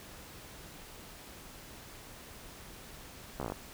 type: slowing click train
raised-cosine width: 1 ms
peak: -22 dBFS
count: 8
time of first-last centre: 3.4-3.521 s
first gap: 14 ms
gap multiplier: 1.07
effects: pink hiss -50 dBFS RMS until 3.73 s